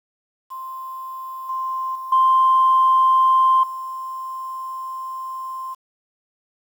sine tone with level steps, 1046.5 Hz, C6, in tune, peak -29 / -22 / -28 / -11 / -27 dBFS, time 0.5-5.75 s, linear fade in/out 20 ms, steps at 1.49 / 1.95 / 2.12 / 3.63 s, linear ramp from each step 5 ms, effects tanh soft clip ceiling -7 dBFS + 8-bit

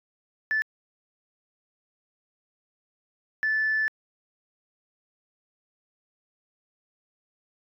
sine tone bursts at uneven times, 1748 Hz, A6, 12 cents flat, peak -21 dBFS, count 2, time 0.51-0.62 / 3.43-3.88 s, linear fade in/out 0 ms, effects tanh soft clip ceiling -18 dBFS

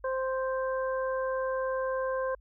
harmonic tone, 523.3 Hz, C5, in tune, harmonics 1 / 2 / 3, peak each -29 / -35 / -39 dBFS, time 0.04-2.35 s, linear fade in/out 5 ms, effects added 50 Hz sine -54 dBFS peak until 2.4 s

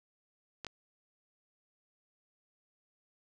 clicks, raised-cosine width 0.2 ms, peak -23 dBFS, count 2, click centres 0.647 / 0.667 s, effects none

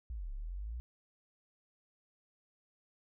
sine linear two-way sweep, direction down then up, 63.2 to 32.4 to 61.8 Hz, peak -38 dBFS, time 0.1-0.8 s, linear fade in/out 0 ms, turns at 0.32 s, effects none

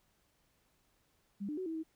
sine tone with pitch steps, 200.3 / 299.1 / 373.1 / 324 / 319.3 Hz, G3 / D4 / F#4 / E4 / D#4, +38 / +32 / +14 / -30 / +45 cents, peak -36 dBFS, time 1.4-1.835 s, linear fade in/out 20 ms, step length 87 ms, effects pink hiss -74 dBFS RMS until 1.95 s

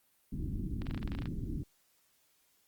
pink low-pass noise, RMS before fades -37 dBFS, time 0.32-1.63 s, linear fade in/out 5 ms, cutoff 330 Hz, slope 48 dB/octave
clicks, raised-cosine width 0.3 ms, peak -28 dBFS, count 12, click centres 0.819 / 0.868 / 0.91 / 0.946 / 0.977 / 1.029 / 1.076 / 1.119 / 1.15 / 1.188 / 1.221 / 1.257 s
effects white hiss -71 dBFS RMS until 2.67 s + Opus 32 kbps

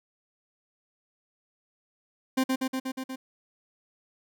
40% pulse tone with echo, 261.6 Hz, C4, in tune, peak -21 dBFS, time 2.37-2.44 s, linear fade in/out 10 ms, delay 120 ms, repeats 6, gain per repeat -2 dB, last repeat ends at 3.16 s, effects none

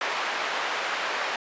white band-pass noise, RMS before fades -29 dBFS, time 0.01-1.36 s, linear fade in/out 2 ms, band 570 to 2000 Hz, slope 12 dB/octave, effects resampled to 16000 Hz

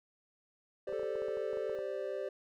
triangle chord, G suspended fourth, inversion none, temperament equal, 392 / 523.3 / 587.3 Hz, G4 / C5 / D5, 0 / 0 / 0 cents, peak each -38 dBFS, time 0.87-2.29 s, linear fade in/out 5 ms
clicks, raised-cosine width 1 ms, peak -37 dBFS, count 12, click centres 0.892 / 0.925 / 0.995 / 1.032 / 1.156 / 1.22 / 1.284 / 1.372 / 1.532 / 1.572 / 1.696 / 1.788 s
triangle tone, 440 Hz, A4, in tune, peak -36 dBFS, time 0.93-1.75 s, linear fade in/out 0 ms
effects none

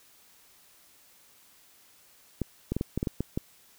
clicks, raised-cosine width 3 ms, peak -15 dBFS, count 9, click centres 2.417 / 2.72 / 2.766 / 2.811 / 2.976 / 3.029 / 3.072 / 3.206 / 3.375 s, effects white hiss -59 dBFS RMS until 3.78 s

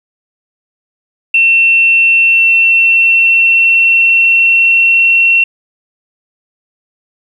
sine tone with pitch glide, 2700 to 2720 Hz, E7 to F7, +41 to -46 cents, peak -5 dBFS, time 1.34-5.44 s, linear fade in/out 5 ms, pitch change +13 cents, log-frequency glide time 2.25-5.21 s, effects 7-bit

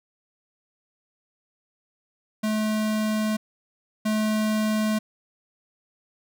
square tone pair in turn, 215.5 / 215.5 Hz, A3 / A3, -36 / -36 cents, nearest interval unison, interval 0 cents, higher neither, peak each -23 / -22 dBFS, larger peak second, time 2.43-3.37 / 4.05-4.99 s, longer neither, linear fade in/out 10 ms, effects none

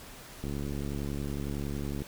click train, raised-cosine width 3 ms, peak -23 dBFS, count 113, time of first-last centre 0.44-2.02 s, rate 70.9 Hz, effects pink hiss -48 dBFS RMS until 2.07 s

